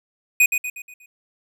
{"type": "tone with echo", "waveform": "square", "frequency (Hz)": 2486, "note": "D#7", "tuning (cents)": -2, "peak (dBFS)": -12, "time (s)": [0.4, 0.46], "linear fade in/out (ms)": 5, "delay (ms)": 120, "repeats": 5, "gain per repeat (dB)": -7, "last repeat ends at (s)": 1.06, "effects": []}